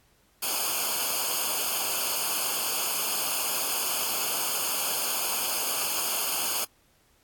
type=noise with comb filter; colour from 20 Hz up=white; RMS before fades=-28 dBFS; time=0.42-6.65 s; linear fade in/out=10 ms; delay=0.52 ms; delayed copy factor=-0.95; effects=pink hiss -64 dBFS RMS until 7.23 s + AAC 64 kbps